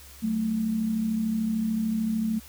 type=tone pair together; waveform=sine; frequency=188.18 / 221.6 Hz; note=F#3 / A3; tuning=+30 / +13 cents; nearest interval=minor third; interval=283 cents; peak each=-33 / -24 dBFS; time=0.22-2.4 s; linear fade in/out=20 ms; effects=added 69 Hz sine -49 dBFS peak until 2.48 s + white hiss -49 dBFS RMS until 2.48 s